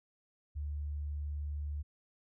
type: tone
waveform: sine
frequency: 73.42 Hz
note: D2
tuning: in tune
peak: -35 dBFS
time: 0.55-1.83 s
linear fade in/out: 20 ms
effects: none